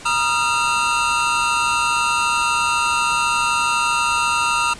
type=tone cluster; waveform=square; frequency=947 / 1239 / 1371 / 2696 Hz; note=A#5 / D#6 / F6 / E7; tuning=+27 / -8 / -32 / +38 cents; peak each=-23 dBFS; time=0.05-4.74 s; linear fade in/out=10 ms; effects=pink hiss -38 dBFS RMS until 4.79 s + resampled to 22050 Hz